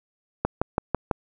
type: click train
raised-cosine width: 1 ms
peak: -7 dBFS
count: 5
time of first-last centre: 0.45-1.112 s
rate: 6.04 Hz
effects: none